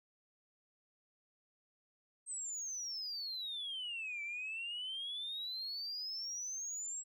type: exponential two-way sweep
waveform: sine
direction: down then up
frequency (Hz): 8372 to 2308 to 7720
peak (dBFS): -38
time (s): 2.26-7.04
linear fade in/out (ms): 50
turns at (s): 4.22
effects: tanh soft clip ceiling -36 dBFS